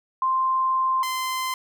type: tone pair in turn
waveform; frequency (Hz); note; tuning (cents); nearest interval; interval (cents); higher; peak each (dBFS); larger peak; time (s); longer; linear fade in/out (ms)
sine / sawtooth; 1046.5 / 1035.7; C6 / C6; 0 / -18; unison; 18; first; -19 / -21; first; 0.22-1.03 / 1.03-1.54; first; 2
effects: none